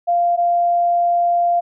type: tone pair in turn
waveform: sine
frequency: 695 / 695 Hz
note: F5 / F5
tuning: -9 / -9 cents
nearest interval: unison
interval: 0 cents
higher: neither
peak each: -13 dBFS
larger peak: neither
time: 0.07-0.37 / 0.37-1.61 s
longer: second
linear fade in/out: 20 ms
effects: none